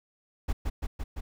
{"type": "noise with echo", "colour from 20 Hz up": "brown", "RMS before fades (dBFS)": -27, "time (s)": [0.48, 0.53], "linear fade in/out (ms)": 10, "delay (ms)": 170, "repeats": 4, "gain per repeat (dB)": -2, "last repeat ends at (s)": 1.21, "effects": []}